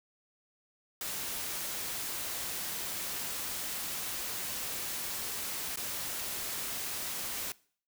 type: noise with dropouts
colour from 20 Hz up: white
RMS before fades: -37 dBFS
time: 1.01-7.52 s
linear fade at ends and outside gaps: 2 ms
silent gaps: 5.759-5.772 s
effects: noise-tail reverb RT60 0.5 s tail -22 dB re dry